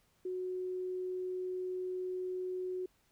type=tone; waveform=sine; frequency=367.7 Hz; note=F#4; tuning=11 cents flat; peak=-35 dBFS; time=0.25-2.86 s; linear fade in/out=5 ms; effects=pink hiss -72 dBFS RMS until 3.11 s